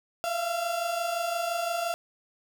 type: tone pair together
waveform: 35% pulse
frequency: 663.2 / 689 Hz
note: E5 / F5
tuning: +10 / -24 cents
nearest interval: minor second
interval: 66 cents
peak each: -32 / -27 dBFS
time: 0.24-1.94 s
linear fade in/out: 0 ms
effects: none